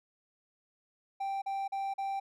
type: tone bursts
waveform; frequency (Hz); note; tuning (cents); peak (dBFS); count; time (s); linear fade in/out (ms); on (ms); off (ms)
triangle; 784; G5; 0; -30; 4; 1.2-2.2; 10; 220; 40
effects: none